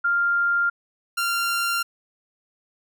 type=tone pair in turn; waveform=sine / sawtooth; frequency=1396.9 / 1384.8 Hz; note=F6 / F6; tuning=0 / -15 cents; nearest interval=unison; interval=15 cents; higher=first; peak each=-18 dBFS; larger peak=neither; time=0.04-0.7 / 1.17-1.83 s; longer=neither; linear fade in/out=10 ms; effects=none